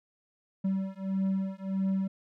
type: beating tone pair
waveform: triangle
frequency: 191.5 / 193.1 Hz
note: G3 / G3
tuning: -40 / -26 cents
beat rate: 1.6 Hz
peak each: -29 dBFS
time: 0.64-2.08 s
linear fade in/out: 10 ms
effects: none